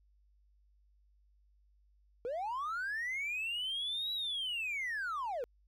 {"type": "linear two-way sweep", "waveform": "triangle", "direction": "up then down", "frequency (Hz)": [455.4, 3926, 455.4], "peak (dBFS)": -32, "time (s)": [2.25, 5.44], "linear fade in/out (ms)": 0, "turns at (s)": 4.13, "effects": ["tanh soft clip ceiling -30 dBFS", "added 50 Hz sine -65 dBFS peak until 5.67 s"]}